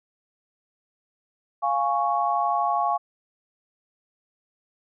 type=chord; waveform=sine; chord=Db major; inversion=first; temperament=equal; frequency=698.5 / 830.6 / 1108.7 Hz; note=F5 / Ab5 / Db6; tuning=0 / 0 / 0 cents; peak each=-25 dBFS; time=1.62-2.98 s; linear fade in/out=20 ms; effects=none